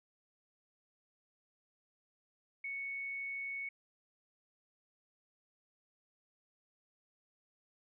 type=tone; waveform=sine; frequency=2217 Hz; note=C#7; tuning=in tune; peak=-38 dBFS; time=2.64-3.69 s; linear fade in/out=5 ms; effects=none